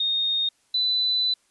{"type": "tone pair in turn", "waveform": "sine", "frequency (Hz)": [3696, 3995], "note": ["A#7", "B7"], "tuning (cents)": [-16, 19], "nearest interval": "minor second", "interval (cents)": 135, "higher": "second", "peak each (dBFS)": [-21, -20], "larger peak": "second", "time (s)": [[0, 0.49], [0.74, 1.34]], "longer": "second", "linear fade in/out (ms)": 5, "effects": ["white hiss -65 dBFS RMS until 1.5 s", "resampled to 24000 Hz"]}